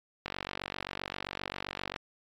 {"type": "click train", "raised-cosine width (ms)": 0.3, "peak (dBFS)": -18, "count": 82, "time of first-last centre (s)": [0.26, 1.962], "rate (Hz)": 47.6, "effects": ["AAC 64 kbps"]}